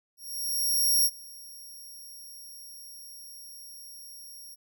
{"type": "tone with ADSR envelope", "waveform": "5% pulse", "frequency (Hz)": 5588, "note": "F8", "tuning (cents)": 0, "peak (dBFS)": -14, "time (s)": [0.17, 4.56], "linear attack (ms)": 880, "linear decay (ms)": 50, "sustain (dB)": -24, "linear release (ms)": 28, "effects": []}